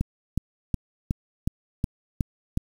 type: click train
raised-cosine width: 5 ms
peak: -11 dBFS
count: 8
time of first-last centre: 0.01-2.574 s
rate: 2.73 Hz
effects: 7-bit